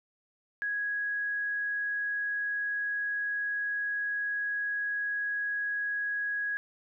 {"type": "tone", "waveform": "sine", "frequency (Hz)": 1661.2, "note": "G#6", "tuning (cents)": 0, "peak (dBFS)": -29, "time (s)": [0.62, 6.57], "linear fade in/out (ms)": 0, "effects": []}